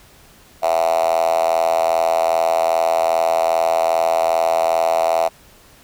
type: tone with high-pass filter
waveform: 5% pulse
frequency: 82.5 Hz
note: E2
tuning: 2 cents sharp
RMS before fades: -17 dBFS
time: 0.62-5.29 s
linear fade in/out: 20 ms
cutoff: 680 Hz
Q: 9
effects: pink hiss -48 dBFS RMS until 5.83 s